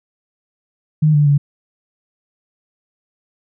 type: tone with pitch steps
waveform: sine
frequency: 153.7 / 147.4 / 143.3 Hz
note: D#3 / D3 / D3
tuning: -21 / +7 / -42 cents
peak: -9 dBFS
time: 1.02-1.38 s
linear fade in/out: 10 ms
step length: 120 ms
effects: none